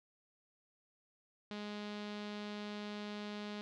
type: tone with low-pass filter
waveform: sawtooth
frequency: 208 Hz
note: G#3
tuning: 3 cents sharp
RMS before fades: -44 dBFS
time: 1.51-3.61 s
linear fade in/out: 0 ms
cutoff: 4000 Hz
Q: 2.1
effects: none